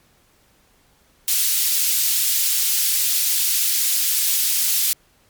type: high-pass noise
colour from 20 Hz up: white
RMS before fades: -19 dBFS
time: 1.28-4.93 s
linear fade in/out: 0 ms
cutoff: 3300 Hz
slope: 12 dB/octave
effects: pink hiss -58 dBFS RMS until 5.29 s + MP3 96 kbps